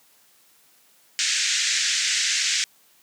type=band-pass noise; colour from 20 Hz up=white; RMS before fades=-23 dBFS; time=1.19-2.64 s; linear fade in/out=0 ms; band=1600 to 7400 Hz; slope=48 dB/octave; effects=white hiss -58 dBFS RMS until 3.02 s + high-pass 150 Hz 12 dB/octave